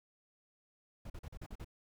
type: noise bursts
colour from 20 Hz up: brown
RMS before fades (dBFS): -45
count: 7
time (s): 1.05-1.646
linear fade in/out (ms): 5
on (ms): 50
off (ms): 41
effects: none